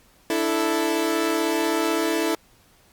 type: chord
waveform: sawtooth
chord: D suspended second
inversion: none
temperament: equal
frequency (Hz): 293.7 / 329.6 / 440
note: D4 / E4 / A4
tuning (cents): 0 / 0 / 0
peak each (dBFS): -25 / -19 / -22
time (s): 0.3-2.35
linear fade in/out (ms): 2
effects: pink hiss -57 dBFS RMS until 2.92 s + Opus 48 kbps